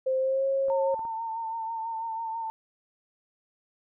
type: tone with pitch glide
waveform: sine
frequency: 523.3 to 542.1 Hz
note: C5 to C#5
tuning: 0 to -39 cents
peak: -23 dBFS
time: 0.06-0.95 s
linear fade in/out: 10 ms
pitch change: +61 cents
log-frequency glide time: 0.19-0.46 s
type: clicks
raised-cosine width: 1 ms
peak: -32 dBFS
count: 4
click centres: 0.684 / 0.942 / 0.993 / 1.052 s
type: tone with vibrato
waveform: sine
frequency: 904 Hz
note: A5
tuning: 47 cents sharp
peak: -30 dBFS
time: 0.7-2.5 s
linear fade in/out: 0 ms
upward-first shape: sine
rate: 6.1 Hz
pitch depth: 33 cents each way
effects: none